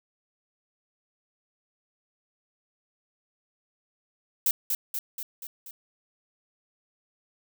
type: noise with echo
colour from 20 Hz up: violet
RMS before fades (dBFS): -23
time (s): 4.46-4.51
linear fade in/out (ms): 2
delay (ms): 240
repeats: 5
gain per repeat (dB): -4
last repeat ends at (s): 5.71
effects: none